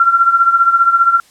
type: tone with tremolo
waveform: sine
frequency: 1368 Hz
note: F6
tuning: 36 cents flat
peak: -4 dBFS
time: 0-1.2 s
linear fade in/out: 2 ms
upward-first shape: triangle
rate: 15 Hz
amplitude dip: 80%
effects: white hiss -48 dBFS RMS until 1.3 s + low-pass 10000 Hz 12 dB/octave

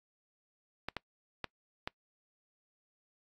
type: clicks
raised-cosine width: 0.3 ms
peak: -19 dBFS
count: 4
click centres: 0.886 / 0.967 / 1.443 / 1.875 s
effects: noise-tail reverb RT60 0.1 s tail -25 dB re dry + AAC 32 kbps

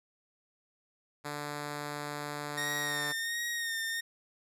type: tone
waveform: 5% pulse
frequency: 146.83 Hz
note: D3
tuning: in tune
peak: -25 dBFS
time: 1.24-3.13 s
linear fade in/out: 20 ms
type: tone with vibrato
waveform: sawtooth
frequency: 1849 Hz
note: A#6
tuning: 15 cents flat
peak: -29 dBFS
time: 2.57-4.01 s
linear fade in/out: 10 ms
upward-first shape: sine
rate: 1.4 Hz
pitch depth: 38 cents each way
effects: resampled to 32000 Hz

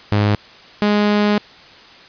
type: tone pair in turn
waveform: sawtooth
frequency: 103.83 / 207.7 Hz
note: G#2 / G#3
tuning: 0 / 0 cents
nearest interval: octave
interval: 1200 cents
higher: second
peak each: -9 dBFS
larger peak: neither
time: 0.12-0.35 / 0.82-1.38 s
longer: second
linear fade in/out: 0 ms
effects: white hiss -42 dBFS RMS until 2.08 s + resampled to 11025 Hz

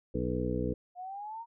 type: harmonic tone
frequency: 61.74 Hz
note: B1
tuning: in tune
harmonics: 1 / 2 / 3 / 4 / 5 / 7 / 8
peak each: -37 / -37 / -37 / -37 / -37 / -37 / -37 dBFS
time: 0.14-0.74 s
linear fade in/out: 10 ms
type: exponential sweep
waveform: sine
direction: up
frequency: 710 to 941 Hz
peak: -38 dBFS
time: 0.95-1.46 s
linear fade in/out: 50 ms
effects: none

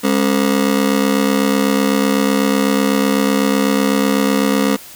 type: ring-modulated tone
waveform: 30% pulse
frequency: 239.2 Hz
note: A#3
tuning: 45 cents sharp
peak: -7 dBFS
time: 0.03-4.77 s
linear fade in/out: 20 ms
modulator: 34 Hz
effects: white hiss -37 dBFS RMS until 4.95 s

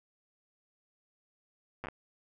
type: slowing click train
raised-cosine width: 0.5 ms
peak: -24 dBFS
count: 5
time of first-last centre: 1.84-1.885 s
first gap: 8 ms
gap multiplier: 1.24
effects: none

